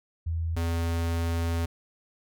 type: tone pair in turn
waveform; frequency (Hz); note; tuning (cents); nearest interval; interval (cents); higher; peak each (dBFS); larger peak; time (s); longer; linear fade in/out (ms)
sine / square; 82.41 / 83.8; E2 / E2; 0 / +29; unison; 29; second; -26 / -26; neither; 0.26-0.56 / 0.56-1.66; second; 10
effects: none

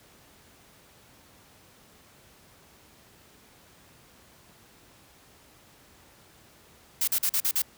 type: noise bursts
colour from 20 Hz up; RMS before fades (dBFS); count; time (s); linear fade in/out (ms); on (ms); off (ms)
blue; -25; 6; 7.01-7.621; 5; 66; 43
effects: pink hiss -56 dBFS RMS until 7.77 s + high-pass 60 Hz 12 dB/octave

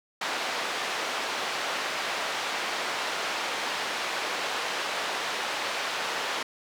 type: band-pass noise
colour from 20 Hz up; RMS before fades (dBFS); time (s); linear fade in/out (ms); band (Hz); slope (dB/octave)
pink; -31; 0.21-6.43; 5; 630 to 4400; 12
effects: none

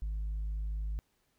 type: tone with tanh clipping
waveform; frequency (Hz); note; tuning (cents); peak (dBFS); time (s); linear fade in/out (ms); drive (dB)
sine; 52.3; G#1; +13; -33; 0.02-0.99; 0; 1
effects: pink hiss -75 dBFS RMS until 1.38 s

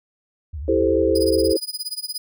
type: tone with vibrato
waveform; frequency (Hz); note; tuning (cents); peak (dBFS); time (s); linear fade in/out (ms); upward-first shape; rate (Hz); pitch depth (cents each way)
sine; 73.42; D2; 0; -27; 0.53-1.53; 10; sine; 11; 180
type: chord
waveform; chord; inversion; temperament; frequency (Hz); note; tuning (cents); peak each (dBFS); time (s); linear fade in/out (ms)
sine; A minor seventh; second; equal; 329.6 / 392 / 440 / 523.3; E4 / G4 / A4 / C5; 0 / 0 / 0 / 0; -21; 0.68-1.57; 5
type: tone with tremolo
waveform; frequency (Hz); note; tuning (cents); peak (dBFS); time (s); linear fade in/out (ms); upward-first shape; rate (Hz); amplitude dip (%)
sawtooth; 4963; D#8; -5; -21; 1.15-2.18; 5; sine; 17; 95
effects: none

